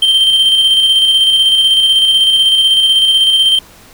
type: tone with tremolo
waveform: triangle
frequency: 3136 Hz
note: G7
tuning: in tune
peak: -4 dBFS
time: 0.02-3.59 s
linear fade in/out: 5 ms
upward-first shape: square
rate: 16 Hz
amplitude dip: 30%
effects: pink hiss -40 dBFS RMS until 3.93 s